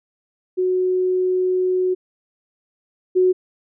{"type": "tone pair in turn", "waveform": "sine", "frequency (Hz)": [368.2, 368.2], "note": ["F#4", "F#4"], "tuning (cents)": [-8, -8], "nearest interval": "unison", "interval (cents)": 0, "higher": "neither", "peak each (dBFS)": [-16, -12], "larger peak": "second", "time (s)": [[0.57, 1.95], [3.15, 3.33]], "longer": "first", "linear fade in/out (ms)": 20, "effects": []}